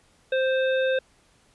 harmonic tone, 523.3 Hz, C5, in tune, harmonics 1 / 3 / 5 / 7, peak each -21 / -29 / -36 / -36 dBFS, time 0.32-0.99 s, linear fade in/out 5 ms, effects pink hiss -61 dBFS RMS until 1.54 s + resampled to 24000 Hz

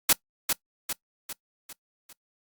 white noise with echo, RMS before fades -18 dBFS, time 0.09-0.13 s, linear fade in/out 5 ms, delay 400 ms, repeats 5, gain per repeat -6 dB, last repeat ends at 2.13 s, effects noise-tail reverb RT60 0.1 s tail -21 dB re dry + Opus 48 kbps

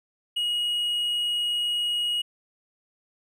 triangle tone, 2893 Hz, F#7, 40 cents flat, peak -22 dBFS, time 0.36-2.22 s, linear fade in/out 10 ms, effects none

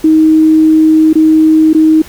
sine tone with dropouts, 314.8 Hz, D#4, 20 cents sharp, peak -3 dBFS, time 0.04-2.02 s, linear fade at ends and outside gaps 5 ms, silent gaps 1.131-1.154 / 1.732-1.747 s, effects pink hiss -34 dBFS RMS until 2.08 s

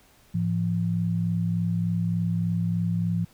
sine tone pair together, 107.9 / 171.28 Hz, A2 / F3, -33 / -33 cents, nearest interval minor sixth, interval 800 cents, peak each -27 / -24 dBFS, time 0.34-3.25 s, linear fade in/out 10 ms, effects pink hiss -58 dBFS RMS until 3.33 s

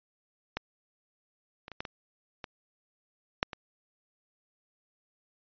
clicks, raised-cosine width 0.3 ms, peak -15 / -27 / -26 / -18 / -22 / -22 / -8 / -22 dBFS, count 8, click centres 0.57 / 1.681 / 1.717 / 1.805 / 1.852 / 2.442 / 3.429 / 3.532 s, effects resampled to 11025 Hz

